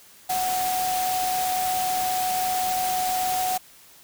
sine tone in noise, 740 Hz, F#5, in tune, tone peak -23 dBFS, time 0.29-3.58 s, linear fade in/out 10 ms, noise white, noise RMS -30 dBFS, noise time 0.29-3.58 s, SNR +4 dB, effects white hiss -51 dBFS RMS until 4.03 s

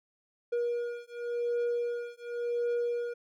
triangle beating tone pair, 476.9 / 477.81 Hz, A#4 / A#4, +39 / +43 cents, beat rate 0.91 Hz, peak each -31 / -31 dBFS, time 0.52-3.14 s, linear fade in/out 10 ms, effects none

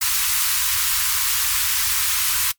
white band-stop noise, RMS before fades -20 dBFS, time 0.01-2.52 s, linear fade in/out 10 ms, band 100 to 980 Hz, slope 48 dB/octave, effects noise-tail reverb RT60 0.1 s tail -21 dB re dry + MP3 96 kbps

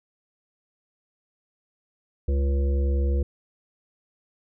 harmonic tone, 69.3 Hz, C#2, in tune, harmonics 1 / 3 / 5 / 7 / 8, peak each -20 / -36 / -35 / -35 / -44 dBFS, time 2.28-3.23 s, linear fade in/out 5 ms, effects none

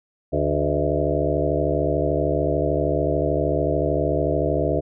harmonic tone with a mistuned harmonic, 73.42 Hz, D2, in tune, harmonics 1 / 2 / 4 / 5 / 6 / 7 / 8 / 9, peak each -27 / -27 / -27 / -27 / -27 / -27 / -27 / -27 dBFS, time 0.32-4.81 s, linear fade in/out 20 ms, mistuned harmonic 8, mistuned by +63 cents, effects none

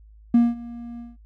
triangle tone with ADSR envelope, 236.3 Hz, A#3, 24 cents sharp, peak -8 dBFS, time 0.34-1.17 s, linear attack 6 ms, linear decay 200 ms, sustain -23 dB, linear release 180 ms, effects tanh soft clip ceiling -7 dBFS + added 53 Hz sine -46 dBFS peak until 1.25 s

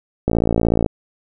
click train, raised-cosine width 2 ms, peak -3 dBFS, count 34, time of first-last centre 0.28-0.862 s, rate 56.7 Hz, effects none

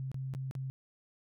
sine tone with dropouts, 132.6 Hz, C3, 23 cents sharp, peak -35 dBFS, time 0-0.7 s, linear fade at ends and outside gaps 0 ms, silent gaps 0.116-0.144 / 0.338-0.349 / 0.511-0.552 s, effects none

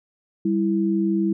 sine tone pair together, 196.72 / 329.6 Hz, G3 / E4, +6 / 0 cents, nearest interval major sixth, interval 894 cents, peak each -21 dBFS, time 0.45-1.33 s, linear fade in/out 5 ms, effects none

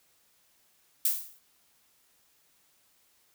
violet noise with exponential decay, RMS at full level -22 dBFS, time 1.05-1.39 s, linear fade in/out 5 ms, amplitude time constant 73 ms, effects white hiss -67 dBFS RMS until 3.34 s

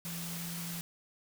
sine tone in noise, 170.3 Hz, F3, 43 cents flat, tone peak -40 dBFS, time 0.05-0.81 s, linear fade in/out 0 ms, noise white, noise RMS -42 dBFS, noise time 0.05-0.81 s, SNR -1 dB, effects none

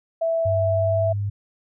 sine tone, 659 Hz, E5, 1 cent flat, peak -19 dBFS, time 0.21-1.13 s, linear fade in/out 10 ms
sine tone with pitch glide, 98 to 101.34 Hz, G2 to G#2, 0 to -42 cents, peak -22 dBFS, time 0.45-1.3 s, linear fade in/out 10 ms, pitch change +58 cents, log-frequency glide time 0.75-1.13 s
effects none

